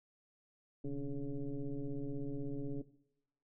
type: tone with frequency modulation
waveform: sine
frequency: 146.1 Hz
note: D3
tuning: 9 cents flat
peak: -36 dBFS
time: 0.84-2.82 s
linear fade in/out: 5 ms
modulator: 138 Hz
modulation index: 1.9
effects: noise-tail reverb RT60 0.8 s tail -18 dB re dry